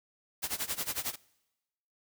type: noise with tremolo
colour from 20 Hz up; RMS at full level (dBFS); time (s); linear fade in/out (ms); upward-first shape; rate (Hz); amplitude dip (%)
white; -32; 0.42-1.16; 20; sine; 11; 90
effects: noise-tail reverb RT60 1.0 s tail -24 dB re dry